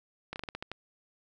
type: slowing click train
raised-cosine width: 0.3 ms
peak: -21 dBFS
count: 8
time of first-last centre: 0.33-0.716 s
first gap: 29 ms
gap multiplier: 1.21
effects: none